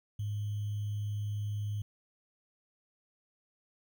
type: tone with sample-and-hold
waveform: sine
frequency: 103.83 Hz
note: G#2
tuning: in tune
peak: -32 dBFS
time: 0.19-1.82 s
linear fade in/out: 5 ms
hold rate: 3150 Hz
effects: none